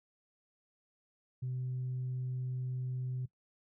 sine tone, 127.4 Hz, C3, 46 cents flat, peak -33 dBFS, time 1.42-3.26 s, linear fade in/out 10 ms, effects noise-tail reverb RT60 0.1 s tail -19 dB re dry + tanh soft clip ceiling -31 dBFS

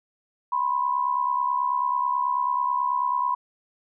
sine tone pair together, 987.8 / 1057 Hz, B5 / C6, 0 / +17 cents, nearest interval minor second, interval 117 cents, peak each -23 / -26 dBFS, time 0.52-3.35 s, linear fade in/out 5 ms, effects none

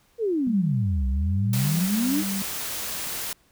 sine exponential two-way sweep, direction down then up, 484.1 to 62.7 to 322.8 Hz, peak -21 dBFS, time 0.18-2.24 s, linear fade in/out 50 ms, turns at 1.07 s
sine tone with tremolo, 196 Hz, G3, in tune, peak -26 dBFS, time 0.47-2.42 s, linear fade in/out 0 ms, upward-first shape sine, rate 1.2 Hz, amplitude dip 55%
white noise, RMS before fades -31 dBFS, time 1.53-3.33 s, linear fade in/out 2 ms
effects pink hiss -62 dBFS RMS until 3.51 s

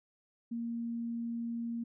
sine tone, 233.2 Hz, A#3, 1 cent sharp, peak -34 dBFS, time 0.51-1.84 s, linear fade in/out 10 ms, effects none

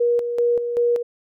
sine tone with tremolo, 477.6 Hz, A#4, 42 cents sharp, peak -15 dBFS, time 0-1.03 s, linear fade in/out 10 ms, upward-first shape square, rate 2.6 Hz, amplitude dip 55%, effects none

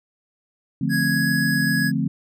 sine chord, D minor seventh, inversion none, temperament equal, 146.83 / 174.61 / 220 / 261.6 Hz, D3 / F3 / A3 / C4, 0 / 0 / 0 / 0 cents, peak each -25 dBFS, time 0.81-2.08 s, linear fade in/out 5 ms
square tone with pitch glide, 1661.2 to 1671.8 Hz, G#6 to G#6, 0 to +11 cents, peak -22 dBFS, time 0.89-1.92 s, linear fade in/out 50 ms, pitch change +11 cents, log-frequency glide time 1-1.31 s
effects none

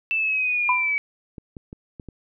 sine linear sweep, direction down, 2662 to 2268 Hz, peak -20 dBFS, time 0.11-0.98 s, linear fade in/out 0 ms
sine tone with exponential decay, 1000 Hz, B5, 21 cents sharp, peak -15 dBFS, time 0.69-0.96 s, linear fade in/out 2 ms, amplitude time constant 58 ms
clicks, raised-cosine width 3 ms, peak -24 dBFS, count 5, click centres 1.382 / 1.568 / 1.729 / 1.998 / 2.087 s
effects none

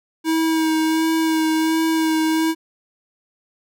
square tone with vibrato, 320 Hz, D#4, 49 cents sharp, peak -17 dBFS, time 0.24-2.55 s, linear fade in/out 50 ms, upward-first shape sine, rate 1.4 Hz, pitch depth 18 cents each way, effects none

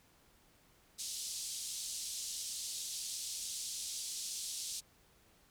white band-pass noise, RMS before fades -42 dBFS, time 0.98-4.81 s, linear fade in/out 20 ms, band 3700 to 9100 Hz, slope 24 dB/octave, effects pink hiss -67 dBFS RMS until 5.5 s

